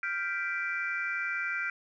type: chord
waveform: sine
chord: G dominant seventh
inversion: third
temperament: equal with one note detuned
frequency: 1396.9 / 1568 / 1981.2 / 2349 Hz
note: F6 / G6 / B6 / D7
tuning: 0 / 0 / +5 / 0 cents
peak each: -34 / -35 / -37 / -35 dBFS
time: 0.03-1.7 s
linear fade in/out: 2 ms
effects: tanh soft clip ceiling -20 dBFS